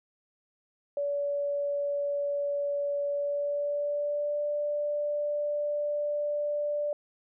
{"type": "tone with pitch glide", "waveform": "sine", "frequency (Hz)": [572, 588.1], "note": ["D5", "D5"], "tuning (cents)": [-46, 2], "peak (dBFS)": -27, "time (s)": [0.97, 6.93], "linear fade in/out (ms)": 2, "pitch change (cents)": 48, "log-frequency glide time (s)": [3.09, 4.41], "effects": []}